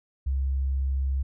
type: tone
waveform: sine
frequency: 67.2 Hz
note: C2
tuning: 47 cents sharp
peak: -23 dBFS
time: 0.26-1.23 s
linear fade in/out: 10 ms
effects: none